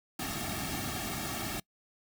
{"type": "noise with comb filter", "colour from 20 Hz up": "pink", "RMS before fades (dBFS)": -36, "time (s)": [0.19, 1.6], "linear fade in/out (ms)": 5, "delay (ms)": 2, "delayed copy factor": -1, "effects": ["noise-tail reverb RT60 0.1 s tail -25 dB re dry"]}